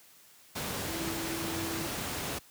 sine tone in noise, 329.6 Hz, E4, in tune, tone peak -37 dBFS, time 0.88-1.86 s, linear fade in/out 10 ms, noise pink, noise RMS -35 dBFS, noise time 0.55-2.39 s, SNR -5 dB, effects white hiss -58 dBFS RMS until 2.5 s + high-pass 80 Hz 12 dB/octave

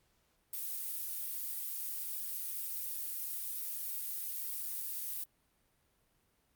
violet noise, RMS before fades -39 dBFS, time 0.53-5.24 s, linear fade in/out 5 ms, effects pink hiss -74 dBFS RMS until 6.55 s + Opus 48 kbps

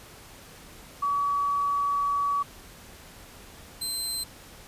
sine / 20% pulse tone pair in turn, 1138 / 4110 Hz, C#6 / C8, +45 / -32 cents, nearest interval octave + minor seventh, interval 2223 cents, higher second, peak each -23 dBFS, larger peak neither, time 1.02-2.43 / 3.81-4.24 s, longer first, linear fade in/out 10 ms, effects pink hiss -48 dBFS RMS until 4.67 s + resampled to 32000 Hz

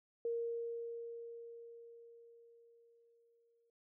sine tone with exponential decay, 466.2 Hz, A#4, in tune, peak -34 dBFS, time 0.25-3.7 s, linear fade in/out 2 ms, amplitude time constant 750 ms, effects none

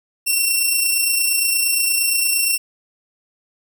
5% pulse tone with amplitude modulation, 2717 Hz, F7, 48 cents flat, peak -5 dBFS, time 0.26-2.58 s, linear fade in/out 20 ms, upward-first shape sine, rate 28.6 Hz, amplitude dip 35%, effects none

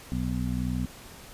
harmonic tone, 61.9 Hz, B1, 5 cents sharp, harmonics 1 / 2 / 3 / 4, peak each -32 / -32 / -32 / -32 dBFS, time 0.12-0.86 s, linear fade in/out 0 ms, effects pink hiss -47 dBFS RMS until 1.33 s + resampled to 32000 Hz

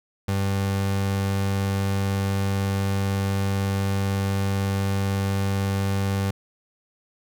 30% pulse tone, 98 Hz, G2, in tune, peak -19 dBFS, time 0.28-6.31 s, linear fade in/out 5 ms, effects none

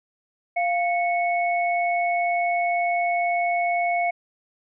sine tone pair together, 697.5 / 2209 Hz, F5 / C#7, -2 / -7 cents, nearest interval octave + minor sixth, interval 1995 cents, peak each -21 / -26 dBFS, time 0.56-4.11 s, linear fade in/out 10 ms, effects none

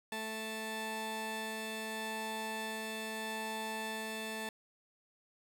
15% pulse tone pair together, 219.8 / 880 Hz, A3 / A5, -2 / 0 cents, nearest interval 2 octaves, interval 2402 cents, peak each -35 / -34 dBFS, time 0.12-4.49 s, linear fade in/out 2 ms, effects none

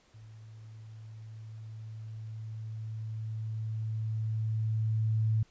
sine tone with level ramp, 110 Hz, A2, in tune, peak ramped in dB -48 to -24 dBFS, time 0.14-5.43 s, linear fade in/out 5 ms, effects pink hiss -65 dBFS RMS until 5.5 s + resampled to 16000 Hz

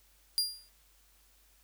sawtooth tone with exponential decay, 4800 Hz, D8, 37 cents sharp, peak -21 dBFS, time 0.38-0.69 s, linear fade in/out 0 ms, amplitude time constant 66 ms, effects added 49 Hz sine -66 dBFS peak until 1.63 s + white hiss -66 dBFS RMS until 1.63 s

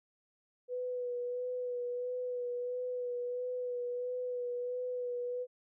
sine tone with vibrato, 493.6 Hz, B4, 1 cent flat, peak -34 dBFS, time 0.68-5.47 s, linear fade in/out 50 ms, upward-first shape sine, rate 1.5 Hz, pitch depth 23 cents each way, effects none

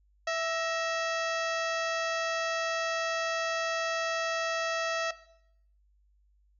harmonic tone with a mistuned harmonic, 659.3 Hz, E5, in tune, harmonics 1 / 2 / 3 / 4 / 5 / 6 / 7 / 8 / 9 / 10, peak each -30 / -35 / -35 / -40 / -44 / -46 / -44 / -45 / -46 / -48 dBFS, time 0.27-5.11 s, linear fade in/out 5 ms, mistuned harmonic 3, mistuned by -82 cents, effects noise-tail reverb RT60 0.7 s tail -17 dB re dry + added 50 Hz sine -63 dBFS peak until 6.59 s

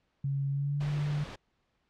sine tone with pitch glide, 138.6 to 146.76 Hz, C#3 to D3, 0 to -1 cents, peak -28 dBFS, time 0.24-1.24 s, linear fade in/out 5 ms, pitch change +99 cents, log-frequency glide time 0.49-0.91 s
pink noise, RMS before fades -43 dBFS, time 0.8-1.36 s, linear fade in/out 10 ms
effects pink hiss -75 dBFS RMS until 1.89 s + low-pass 4000 Hz 12 dB/octave

